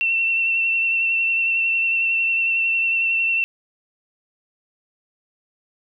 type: tone with vibrato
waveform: sine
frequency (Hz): 2700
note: E7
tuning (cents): +41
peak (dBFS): -17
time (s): 0.01-3.44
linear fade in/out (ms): 0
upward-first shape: sine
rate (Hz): 11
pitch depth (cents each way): 20
effects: none